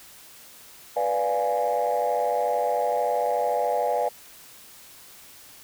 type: chord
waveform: sine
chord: B diminished seventh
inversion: none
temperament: equal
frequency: 493.9 / 587.3 / 698.5 / 830.6 Hz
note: B4 / D5 / F5 / Ab5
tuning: 0 / 0 / 0 / 0 cents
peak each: -26 dBFS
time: 0.96-4.09 s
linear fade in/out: 10 ms
effects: tanh soft clip ceiling -15 dBFS + white hiss -48 dBFS RMS until 5.63 s